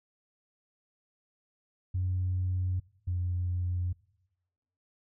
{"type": "tone pair in turn", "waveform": "sine", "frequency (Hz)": [91.7, 89.35], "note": ["F#2", "F2"], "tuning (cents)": [-15, 40], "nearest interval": "unison", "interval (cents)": 45, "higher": "first", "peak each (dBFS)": [-26, -27], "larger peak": "first", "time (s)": [[1.94, 2.8], [3.07, 3.93]], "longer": "neither", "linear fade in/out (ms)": 10, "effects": ["noise-tail reverb RT60 1.0 s tail -23 dB re dry", "tanh soft clip ceiling -23 dBFS"]}